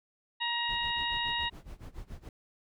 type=harmonic tone; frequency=945 Hz; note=A#5; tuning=23 cents sharp; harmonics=1 / 2 / 3 / 4; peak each=-35 / -35 / -35 / -35 dBFS; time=0.4-1.5 s; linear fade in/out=20 ms
type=noise with tremolo; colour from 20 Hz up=brown; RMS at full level=-42 dBFS; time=0.69-2.29 s; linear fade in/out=2 ms; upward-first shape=sine; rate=7.1 Hz; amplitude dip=90%
effects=none